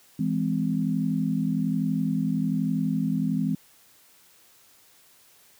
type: chord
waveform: sine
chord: E augmented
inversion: none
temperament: just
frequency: 164.81 / 206 / 257.5 Hz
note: E3 / G#3 / B#3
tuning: 0 / -14 / -28 cents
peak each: -27 dBFS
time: 0.19-3.55 s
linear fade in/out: 5 ms
effects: white hiss -57 dBFS RMS until 5.59 s + high-pass 60 Hz 12 dB/octave